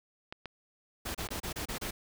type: clicks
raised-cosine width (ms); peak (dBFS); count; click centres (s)
0.3; -24; 6; 0.325 / 0.457 / 1.091 / 1.141 / 1.208 / 1.288
type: noise bursts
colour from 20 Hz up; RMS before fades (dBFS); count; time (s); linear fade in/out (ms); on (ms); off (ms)
pink; -37; 7; 1.05-1.91; 10; 98; 29
effects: none